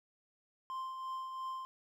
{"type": "tone with tremolo", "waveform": "triangle", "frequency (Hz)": 1046.5, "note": "C6", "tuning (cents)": 0, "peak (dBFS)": -35, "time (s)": [0.7, 1.65], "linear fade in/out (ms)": 0, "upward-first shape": "triangle", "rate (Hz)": 2.9, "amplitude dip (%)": 45, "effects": []}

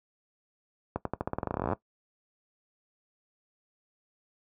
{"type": "accelerating click train", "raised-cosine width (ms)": 1, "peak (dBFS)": -15, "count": 22, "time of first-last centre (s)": [0.96, 1.732], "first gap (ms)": 93, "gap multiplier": 0.89, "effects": ["noise-tail reverb RT60 0.1 s tail -17 dB re dry", "high-pass 60 Hz 12 dB/octave"]}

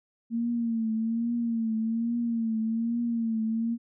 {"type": "tone with vibrato", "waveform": "sine", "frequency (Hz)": 228.8, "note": "A#3", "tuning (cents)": -32, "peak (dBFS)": -25, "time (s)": [0.3, 3.78], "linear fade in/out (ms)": 50, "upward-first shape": "triangle", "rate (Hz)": 1.2, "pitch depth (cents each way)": 70, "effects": []}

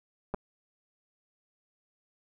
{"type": "clicks", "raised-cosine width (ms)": 1, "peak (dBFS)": -19, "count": 2, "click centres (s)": [0.34, 0.345], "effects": []}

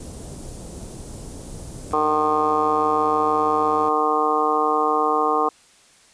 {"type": "band-stop noise", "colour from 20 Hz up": "pink", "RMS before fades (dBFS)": -35, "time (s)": [0, 1.94], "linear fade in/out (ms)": 5, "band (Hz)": [500, 9200], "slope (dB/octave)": 12}
{"type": "tone", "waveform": "10% pulse", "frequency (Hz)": 96.8, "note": "G2", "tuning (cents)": -21, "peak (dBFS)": -28, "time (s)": [1.91, 3.89], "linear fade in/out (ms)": 0}
{"type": "harmonic tone", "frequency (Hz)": 152.6, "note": "D#3", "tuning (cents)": -33, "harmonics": [2, 3, 4, 5, 6, 7, 8], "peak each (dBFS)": [-28, -23, -34, -23, -30, -22, -24], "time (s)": [1.93, 5.49], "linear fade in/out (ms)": 5}
{"effects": ["white hiss -53 dBFS RMS until 6.13 s", "resampled to 22050 Hz"]}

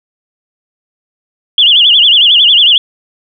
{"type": "tone with vibrato", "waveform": "sine", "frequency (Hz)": 3128, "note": "G7", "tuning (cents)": -4, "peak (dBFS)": -3, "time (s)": [1.58, 2.78], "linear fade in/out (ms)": 2, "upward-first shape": "sine", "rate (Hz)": 11, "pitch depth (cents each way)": 190, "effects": []}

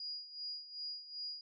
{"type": "tone with tremolo", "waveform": "sine", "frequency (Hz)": 4876, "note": "D#8", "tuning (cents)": -36, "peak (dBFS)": -39, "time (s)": [0, 1.41], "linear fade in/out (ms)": 2, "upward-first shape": "sine", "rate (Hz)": 2.6, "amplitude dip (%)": 75, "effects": []}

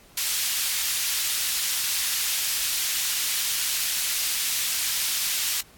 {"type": "high-pass noise", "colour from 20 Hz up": "pink", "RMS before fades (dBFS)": -26, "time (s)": [0.17, 5.61], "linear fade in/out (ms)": 5, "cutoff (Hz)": 3000, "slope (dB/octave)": 12, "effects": ["pink hiss -53 dBFS RMS until 5.77 s", "AAC 64 kbps"]}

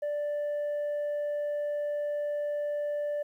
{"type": "tone", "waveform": "sine", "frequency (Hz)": 587.3, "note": "D5", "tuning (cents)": 0, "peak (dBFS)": -26, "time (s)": [0.02, 3.23], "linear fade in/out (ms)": 10, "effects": ["tanh soft clip ceiling -28 dBFS", "11-bit"]}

